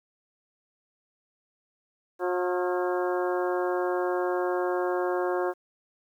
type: harmonic tone with a mistuned harmonic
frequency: 180 Hz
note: F#3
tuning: 47 cents flat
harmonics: 2 / 3 / 4 / 5 / 6 / 7 / 8 / 9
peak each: -27 / -31 / -33 / -38 / -36 / -43 / -40 / -40 dBFS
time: 2.19-5.54 s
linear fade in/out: 50 ms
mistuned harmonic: 8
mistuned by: -58 cents
effects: 10-bit